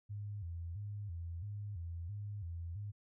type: tone with vibrato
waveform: sine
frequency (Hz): 93.4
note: F#2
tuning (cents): +17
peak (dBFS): -40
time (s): 0.09-2.92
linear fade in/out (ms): 20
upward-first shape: square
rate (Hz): 1.5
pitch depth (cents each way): 170
effects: none